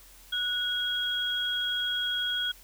sine tone pair together, 1470 / 3296 Hz, F#6 / G#7, -12 / -14 cents, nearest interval octave + major second, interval 1398 cents, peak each -32 / -28 dBFS, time 0.32-2.52 s, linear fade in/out 10 ms, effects added 43 Hz sine -55 dBFS peak until 2.63 s + white hiss -54 dBFS RMS until 2.63 s

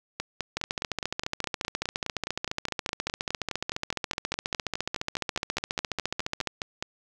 two click trains, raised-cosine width 0.2 ms, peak -13 / -11 dBFS, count 33 / 86, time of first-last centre 0.2-6.825 / 0.57-6.473 s, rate 4.83 / 14.4 Hz, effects none

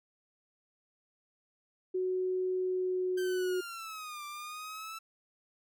sine tone with pitch glide, 370 to 367.2 Hz, F#4 to F#4, 0 to -13 cents, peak -29 dBFS, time 1.94-3.61 s, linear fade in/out 10 ms, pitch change -13 cents, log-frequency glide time 2.55-3.18 s
sawtooth linear two-way sweep, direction down then up, 1568 to 1174.7 to 1326 Hz, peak -37 dBFS, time 3.17-4.99 s, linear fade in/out 10 ms, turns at 4.25 s
effects none

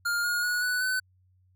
square tone with pitch steps, 1409 / 1433.6 / 1458.7 / 1484.2 / 1510.1 Hz, F6 / F6 / F#6 / F#6 / F#6, +15 / +45 / -25 / +5 / +35 cents, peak -26 dBFS, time 0.05-1 s, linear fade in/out 10 ms, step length 190 ms, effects added 92 Hz sine -61 dBFS peak until 1.55 s

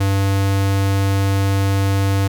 square tone, 98 Hz, G2, in tune, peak -15 dBFS, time 0-2.28 s, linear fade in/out 10 ms, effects none

